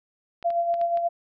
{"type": "clicks", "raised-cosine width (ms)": 0.3, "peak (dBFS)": -27, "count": 5, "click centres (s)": [0.427, 0.504, 0.741, 0.814, 0.973]}
{"type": "tone with tremolo", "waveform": "sine", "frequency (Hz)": 685, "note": "F5", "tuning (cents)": -34, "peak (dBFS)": -19, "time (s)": [0.44, 1.09], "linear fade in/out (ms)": 20, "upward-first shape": "sine", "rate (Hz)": 8.3, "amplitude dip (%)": 50}
{"effects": []}